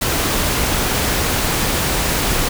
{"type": "noise", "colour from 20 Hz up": "pink", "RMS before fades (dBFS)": -18, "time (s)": [0.01, 2.49], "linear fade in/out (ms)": 10, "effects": []}